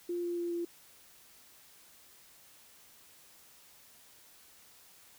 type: tone with pitch steps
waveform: sine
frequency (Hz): 349.2 / 347.2 / 345.2 / 343.2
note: F4 / F4 / F4 / F4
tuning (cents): 0 / -10 / -20 / -30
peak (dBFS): -32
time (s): 0.09-0.65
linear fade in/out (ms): 5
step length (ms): 140
effects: white hiss -59 dBFS RMS until 5.18 s